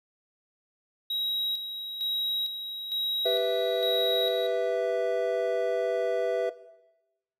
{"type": "tone with tremolo", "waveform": "triangle", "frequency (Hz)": 3833, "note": "A#7", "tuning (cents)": 47, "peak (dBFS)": -26, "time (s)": [1.1, 4.47], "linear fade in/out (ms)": 5, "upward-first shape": "square", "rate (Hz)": 1.1, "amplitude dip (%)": 60}
{"type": "chord", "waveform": "triangle", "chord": "E minor", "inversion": "first", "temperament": "equal", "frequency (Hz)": [392, 493.9, 659.3], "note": ["G4", "B4", "E5"], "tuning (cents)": [0, 0, 0], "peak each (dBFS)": [-30, -25, -25], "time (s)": [3.25, 6.5], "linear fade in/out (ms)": 10}
{"effects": ["noise-tail reverb RT60 1.0 s tail -17 dB re dry"]}